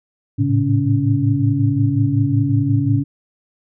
sine tone cluster, 107.7 / 113.2 / 137.7 / 281.8 Hz, A2 / A2 / C#3 / C#4, -37 / +50 / -11 / +29 cents, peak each -19 dBFS, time 0.38-3.04 s, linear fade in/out 20 ms, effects none

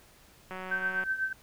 click train, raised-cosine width 0.5 ms, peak -25 dBFS, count 99, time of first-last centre 0.51-1.037 s, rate 186 Hz
sine tone with tremolo, 1547 Hz, G6, 23 cents flat, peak -25 dBFS, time 0.71-1.33 s, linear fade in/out 5 ms, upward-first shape triangle, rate 8.1 Hz, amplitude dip 80%
effects pink hiss -58 dBFS RMS until 1.42 s

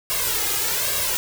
white noise with flanger, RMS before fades -23 dBFS, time 0.1-1.17 s, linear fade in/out 0 ms, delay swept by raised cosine 1.8 to 2.44 ms, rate 1.2 Hz, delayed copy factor +0.9, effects none

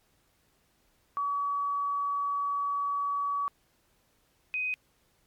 sine tone pair in turn, 1137 / 2506 Hz, C#6 / D#7, +44 / +12 cents, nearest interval octave + major second, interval 1368 cents, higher second, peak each -27 / -28 dBFS, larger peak first, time 1.17-3.48 / 4.54-4.74 s, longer first, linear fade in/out 0 ms, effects pink hiss -69 dBFS RMS until 5.26 s + MP3 96 kbps

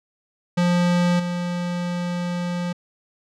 square tone with level steps, 175.9 Hz, F3, 13 cents sharp, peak -17 / -24 dBFS, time 0.57-2.73 s, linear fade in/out 10 ms, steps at 1.19 s, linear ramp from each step 10 ms, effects low-pass 6000 Hz 12 dB/octave

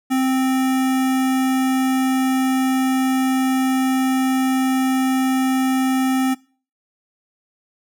square tone with notch filter, 261.6 Hz, C4, in tune, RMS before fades -18 dBFS, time 0.1-6.35 s, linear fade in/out 20 ms, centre 4300 Hz, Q 1.8, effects noise-tail reverb RT60 0.4 s tail -22 dB re dry

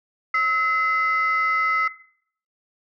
sine tone pair together, 1295.7 / 2045 Hz, E6 / C7, -30 / -40 cents, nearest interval minor sixth, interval 790 cents, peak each -19 dBFS, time 0.34-1.88 s, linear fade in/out 5 ms, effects noise-tail reverb RT60 0.6 s tail -18 dB re dry + tanh soft clip ceiling -13 dBFS

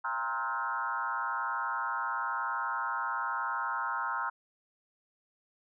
sine tone with frequency modulation, 1173 Hz, D6, 2 cents flat, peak -30 dBFS, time 0.04-4.3 s, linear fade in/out 10 ms, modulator 121 Hz, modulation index 2.6, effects none

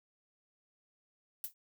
violet noise with exponential decay, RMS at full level -34 dBFS, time 1.44-1.54 s, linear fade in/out 2 ms, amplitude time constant 20 ms, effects none

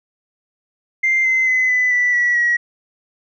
sine tone with pitch steps, 2093 / 2062 / 2031 / 2001 / 1971 / 1941.6 / 1912.6 Hz, C7 / C7 / B6 / B6 / B6 / B6 / A#6, 0 / -26 / +48 / +22 / -4 / -30 / +44 cents, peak -12 dBFS, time 1.03-2.57 s, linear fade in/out 10 ms, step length 220 ms, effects tanh soft clip ceiling -9 dBFS

